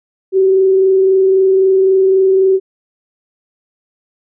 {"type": "tone with frequency modulation", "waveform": "sine", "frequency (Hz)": 381.7, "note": "G4", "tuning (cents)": -46, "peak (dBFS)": -7, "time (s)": [0.32, 2.6], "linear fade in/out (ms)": 50, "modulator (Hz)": 23.8, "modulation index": 0.22, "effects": []}